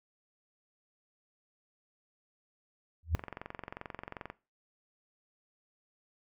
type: tone with exponential growth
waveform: sine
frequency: 81.4 Hz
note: E2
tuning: 21 cents flat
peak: -21 dBFS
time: 3.03-3.15 s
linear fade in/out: 0 ms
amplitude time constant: 24 ms
type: click train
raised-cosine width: 0.5 ms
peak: -25 dBFS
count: 27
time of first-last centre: 3.15-4.3 s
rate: 22.6 Hz
effects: noise-tail reverb RT60 0.3 s tail -19 dB re dry